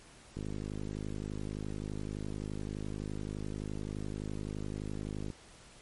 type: click train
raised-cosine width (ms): 3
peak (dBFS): -26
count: 256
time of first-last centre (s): 0.37-5.302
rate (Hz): 51.7
effects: pink hiss -56 dBFS RMS until 5.81 s + MP3 48 kbps